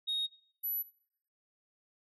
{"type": "tone pair in turn", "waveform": "sine", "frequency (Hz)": [3742, 11880], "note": ["A#7", "F#9"], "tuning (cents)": [6, 6], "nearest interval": "octave + minor sixth", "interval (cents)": 2000, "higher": "second", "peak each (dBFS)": [-29, -31], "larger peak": "first", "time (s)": [[0.07, 0.27], [0.63, 0.83]], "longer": "neither", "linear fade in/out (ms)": 20, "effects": ["noise-tail reverb RT60 0.7 s tail -21 dB re dry", "tanh soft clip ceiling -29 dBFS"]}